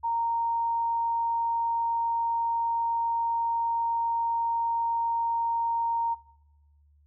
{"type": "tone", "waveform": "sine", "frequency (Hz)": 927, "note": "A#5", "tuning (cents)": -10, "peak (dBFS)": -25, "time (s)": [0.03, 6.15], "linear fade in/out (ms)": 20, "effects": ["noise-tail reverb RT60 1.0 s tail -20 dB re dry", "added 73 Hz sine -58 dBFS peak until 7.06 s"]}